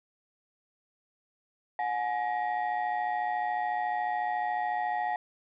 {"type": "tone cluster", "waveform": "sine", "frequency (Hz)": [727, 841, 1893], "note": ["F#5", "G#5", "A#6"], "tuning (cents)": [-31, 22, 26], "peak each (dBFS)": [-30, -30, -36], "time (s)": [1.79, 5.16], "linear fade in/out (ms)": 2, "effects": ["tanh soft clip ceiling -22 dBFS"]}